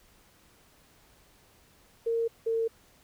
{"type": "tone pair in turn", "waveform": "sine", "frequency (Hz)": [460, 453.7], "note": ["A#4", "A#4"], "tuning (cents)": [-23, -47], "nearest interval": "unison", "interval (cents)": 24, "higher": "first", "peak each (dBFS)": -25, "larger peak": "neither", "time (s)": [[2.06, 2.28], [2.46, 2.68]], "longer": "neither", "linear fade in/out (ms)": 10, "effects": ["pink hiss -61 dBFS RMS until 3.03 s"]}